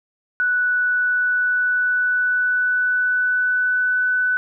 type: tone with pitch glide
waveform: sine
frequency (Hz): 1480 to 1497.2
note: F#6 to F#6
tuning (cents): 0 to +20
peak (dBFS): -16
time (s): 0.4-4.37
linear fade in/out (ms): 0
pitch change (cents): +20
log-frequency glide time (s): 0.8-4.1
effects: none